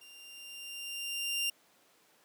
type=tone with level ramp; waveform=sawtooth; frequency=2788 Hz; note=F7; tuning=4 cents flat; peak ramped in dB=-49 to -26 dBFS; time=0.01-1.5 s; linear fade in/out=5 ms; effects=pink hiss -65 dBFS RMS until 2.24 s + high-pass 300 Hz 12 dB/octave